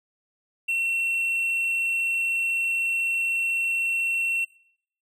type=tone; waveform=triangle; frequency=2714 Hz; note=E7; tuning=50 cents sharp; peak=-21 dBFS; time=0.68-4.45 s; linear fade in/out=10 ms; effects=noise-tail reverb RT60 0.6 s tail -19 dB re dry